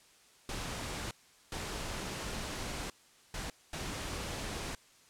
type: noise bursts at uneven times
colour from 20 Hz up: pink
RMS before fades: -39 dBFS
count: 4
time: 0.49-1.11 / 1.52-2.9 / 3.34-3.5 / 3.73-4.75 s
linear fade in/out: 2 ms
effects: white hiss -62 dBFS RMS until 5.09 s + low-pass 9000 Hz 12 dB/octave